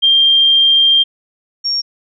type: tone pair in turn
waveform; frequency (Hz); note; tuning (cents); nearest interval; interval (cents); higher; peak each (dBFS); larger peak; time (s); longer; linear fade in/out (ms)
sine; 3187 / 5538; G7 / F8; +28 / -15; minor seventh; 957; second; -7 / -14; first; 0.02-1.04 / 1.64-1.82; first; 20
effects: none